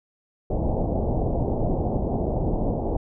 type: low-pass noise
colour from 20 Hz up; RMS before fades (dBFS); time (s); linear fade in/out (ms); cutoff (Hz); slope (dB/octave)
pink; -24; 0.5-2.97; 5; 790; 48
effects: none